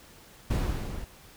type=noise with level ramp; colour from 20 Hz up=brown; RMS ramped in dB=-25 to -38 dBFS; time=0.5-1.05 s; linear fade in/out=10 ms; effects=pink hiss -53 dBFS RMS until 1.36 s